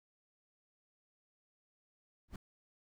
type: noise with exponential growth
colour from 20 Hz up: brown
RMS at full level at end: -36 dBFS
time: 2.28-2.36 s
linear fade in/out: 5 ms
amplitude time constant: 17 ms
effects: none